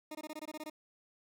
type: tone bursts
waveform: 20% pulse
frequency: 307.6 Hz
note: D#4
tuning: 20 cents flat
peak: -36 dBFS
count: 10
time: 0.11-0.699 s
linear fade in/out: 5 ms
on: 40 ms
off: 21 ms
effects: none